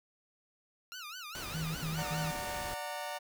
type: tone with vibrato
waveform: 15% pulse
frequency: 1344 Hz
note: E6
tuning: 33 cents sharp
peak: -36 dBFS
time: 0.92-2.31 s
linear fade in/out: 0 ms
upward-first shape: sine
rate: 4.9 Hz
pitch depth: 210 cents each way
type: noise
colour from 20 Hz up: pink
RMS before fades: -43 dBFS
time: 1.35-2.74 s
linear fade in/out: 0 ms
type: tone bursts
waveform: sine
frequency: 159.1 Hz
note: D#3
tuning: 39 cents sharp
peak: -34 dBFS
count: 3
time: 1.54-2.314 s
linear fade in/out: 10 ms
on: 210 ms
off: 72 ms
type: chord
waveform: sawtooth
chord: D augmented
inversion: none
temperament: just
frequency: 587.3 / 734.2 / 917.7 Hz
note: D5 / F#5 / A#5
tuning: 0 / -14 / -27 cents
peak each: -38 dBFS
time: 1.97-3.19 s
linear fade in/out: 20 ms
effects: none